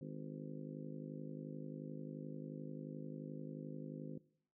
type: harmonic tone with a mistuned harmonic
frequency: 51.4 Hz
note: G#1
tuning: 17 cents flat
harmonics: 3 / 4 / 5 / 6 / 7 / 8 / 9 / 10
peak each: -48 / -53 / -50 / -56 / -55 / -61 / -62 / -57 dBFS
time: 0.01-4.18 s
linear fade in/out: 5 ms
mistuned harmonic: 8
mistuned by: +55 cents
effects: noise-tail reverb RT60 0.6 s tail -19 dB re dry